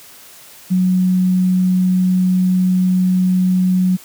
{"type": "tone", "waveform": "sine", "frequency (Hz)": 184, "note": "F#3", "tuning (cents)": -9, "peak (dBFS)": -11, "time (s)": [0.7, 3.97], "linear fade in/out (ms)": 20, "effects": ["white hiss -41 dBFS RMS until 4.04 s", "high-pass 80 Hz 12 dB/octave"]}